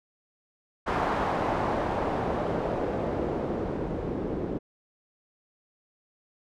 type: noise with low-pass filter sweep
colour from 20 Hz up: white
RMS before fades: -29 dBFS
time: 0.86-4.59 s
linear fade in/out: 20 ms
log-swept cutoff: 1000 to 350 Hz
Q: 1.3
effects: none